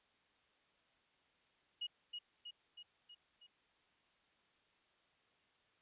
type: tone with echo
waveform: sine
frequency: 2890 Hz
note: F#7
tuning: 41 cents flat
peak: -39 dBFS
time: 1.81-1.87 s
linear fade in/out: 10 ms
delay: 320 ms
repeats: 5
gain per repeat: -4 dB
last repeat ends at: 3.47 s
effects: white hiss -74 dBFS RMS until 5.81 s + resampled to 8000 Hz